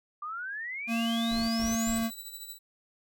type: exponential sweep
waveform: sine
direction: up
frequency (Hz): 1174.7 to 8150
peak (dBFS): -34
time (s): 0.22-1.98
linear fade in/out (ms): 5
type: tone with pitch glide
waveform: square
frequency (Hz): 230 to 227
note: A#3 to A#3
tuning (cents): -23 to -46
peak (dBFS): -28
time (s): 0.87-2.11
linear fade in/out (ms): 50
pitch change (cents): -23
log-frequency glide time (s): 1.28-1.64
type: noise bursts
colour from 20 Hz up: brown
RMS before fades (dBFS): -40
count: 3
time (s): 1.31-2.04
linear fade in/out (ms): 5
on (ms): 170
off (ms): 110
type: tone with tremolo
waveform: 10% pulse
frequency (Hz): 3951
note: B7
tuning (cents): 0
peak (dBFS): -31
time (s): 1.64-2.59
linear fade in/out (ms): 50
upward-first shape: sine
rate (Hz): 13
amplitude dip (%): 55
effects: none